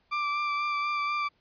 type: tone with vibrato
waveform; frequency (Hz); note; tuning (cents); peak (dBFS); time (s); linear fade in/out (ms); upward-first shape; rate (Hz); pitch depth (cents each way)
30% pulse; 1174.7; D6; 0; -24; 0.11-1.29; 20; sine; 4.1; 17
effects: pink hiss -69 dBFS RMS until 1.4 s + resampled to 11025 Hz